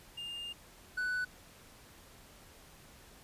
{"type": "tone pair in turn", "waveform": "triangle", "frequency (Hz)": [2813, 1490.1], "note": ["F7", "F#6"], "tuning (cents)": [12, 12], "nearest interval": "major seventh", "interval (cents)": 1100, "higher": "first", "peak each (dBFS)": [-38, -30], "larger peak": "second", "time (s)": [[0.17, 0.53], [0.97, 1.25]], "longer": "first", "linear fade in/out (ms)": 10, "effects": ["pink hiss -57 dBFS RMS until 3.23 s", "resampled to 32000 Hz"]}